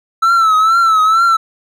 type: tone with vibrato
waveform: triangle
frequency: 1318.5 Hz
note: E6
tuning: in tune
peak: -6 dBFS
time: 0.22-1.37 s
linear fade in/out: 10 ms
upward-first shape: triangle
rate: 2.2 Hz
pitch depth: 85 cents each way
effects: none